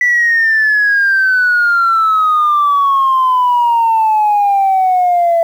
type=exponential sweep; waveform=sine; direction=down; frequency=1975.5 to 666 Hz; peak=-7 dBFS; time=0.01-5.43 s; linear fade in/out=2 ms; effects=tanh soft clip ceiling -5 dBFS + 7-bit